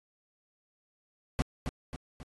brown noise with echo, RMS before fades -27 dBFS, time 1.39-1.42 s, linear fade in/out 0 ms, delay 270 ms, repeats 3, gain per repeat -6 dB, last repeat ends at 2.23 s, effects AAC 32 kbps

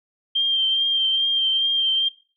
sine tone with vibrato, 3168 Hz, G7, 18 cents sharp, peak -17 dBFS, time 0.35-2.09 s, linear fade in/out 10 ms, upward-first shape triangle, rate 2.4 Hz, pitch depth 27 cents each way, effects noise-tail reverb RT60 0.4 s tail -19 dB re dry

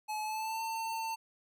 square tone with pitch glide, 856 to 899.1 Hz, A5 to A5, -48 to +37 cents, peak -35 dBFS, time 0.08-1.16 s, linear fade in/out 20 ms, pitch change +85 cents, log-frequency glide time 0.22-0.62 s, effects none

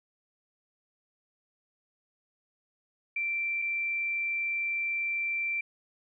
sine tone pair in turn, 2349 / 2349 Hz, D7 / D7, 0 / 0 cents, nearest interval unison, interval 0 cents, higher neither, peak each -28 dBFS, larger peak neither, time 3.16-3.62 / 3.62-5.61 s, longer second, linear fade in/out 5 ms, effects none

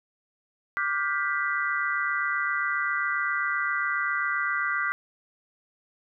sine chord, G dominant seventh, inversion second, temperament equal with one note detuned, 1174.7 / 1420.5 / 1568 / 1975.5 Hz, D6 / F6 / G6 / B6, 0 / +29 / 0 / 0 cents, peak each -30 dBFS, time 0.77-4.92 s, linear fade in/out 0 ms, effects none

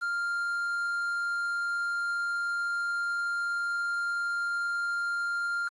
triangle tone with quantisation, 1396.9 Hz, F6, in tune, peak -26 dBFS, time 0.01-5.69 s, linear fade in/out 20 ms, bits 9, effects AAC 32 kbps

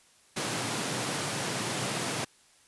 pink high-pass noise, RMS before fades -32 dBFS, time 0.36-2.25 s, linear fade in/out 10 ms, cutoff 110 Hz, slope 48 dB/octave, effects white hiss -61 dBFS RMS until 2.67 s + resampled to 24000 Hz

